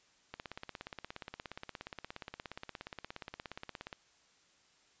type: click train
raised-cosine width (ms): 0.3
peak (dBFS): -26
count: 62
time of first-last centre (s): 0.34-3.928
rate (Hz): 17
effects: white hiss -68 dBFS RMS until 5 s + resampled to 16000 Hz